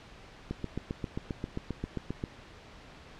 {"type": "click train", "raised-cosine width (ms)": 3, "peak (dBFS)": -20, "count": 14, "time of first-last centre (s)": [0.51, 2.239], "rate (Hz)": 7.52, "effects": ["pink hiss -51 dBFS RMS until 3.19 s", "low-pass 4000 Hz 12 dB/octave"]}